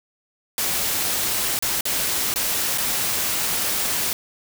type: noise with dropouts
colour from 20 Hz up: white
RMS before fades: -23 dBFS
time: 0.58-4.13 s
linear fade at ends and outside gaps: 1 ms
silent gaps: 1.59-1.624 / 1.809-1.854 / 2.34-2.359 / 2.777-2.782 s
effects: none